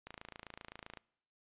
click train, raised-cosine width 0.3 ms, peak -30 dBFS, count 26, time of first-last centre 0.07-0.973 s, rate 27.7 Hz, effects noise-tail reverb RT60 0.8 s tail -25 dB re dry + resampled to 8000 Hz

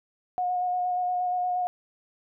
sine tone with vibrato, 723 Hz, F#5, 40 cents flat, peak -24 dBFS, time 0.38-1.67 s, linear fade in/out 0 ms, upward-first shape square, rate 8.5 Hz, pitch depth 12 cents each way, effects none

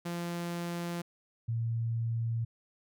sawtooth / sine tone pair in turn, 172.3 / 115 Hz, F3 / A#2, -23 / -23 cents, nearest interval perfect fifth, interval 700 cents, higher first, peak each -30 / -29 dBFS, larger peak second, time 0.05-1.02 / 1.48-2.45 s, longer neither, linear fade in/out 10 ms, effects none

